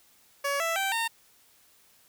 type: tone with pitch steps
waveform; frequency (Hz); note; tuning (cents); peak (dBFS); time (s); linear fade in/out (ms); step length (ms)
15% pulse; 563 / 661.8 / 778 / 914.6; C#5 / E5 / G5 / A#5; +27 / +7 / -13 / -33; -20; 0.44-1.08; 10; 160
effects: white hiss -61 dBFS RMS until 2.08 s